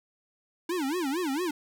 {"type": "tone with vibrato", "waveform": "square", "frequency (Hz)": 312.4, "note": "D#4", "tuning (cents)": 7, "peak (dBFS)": -28, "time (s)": [0.69, 1.51], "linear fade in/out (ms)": 5, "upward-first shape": "sine", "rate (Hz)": 4.4, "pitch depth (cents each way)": 290, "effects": []}